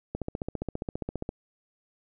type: click train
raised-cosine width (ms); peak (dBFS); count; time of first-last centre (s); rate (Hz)
2; -18; 18; 0.15-1.291; 14.9
effects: none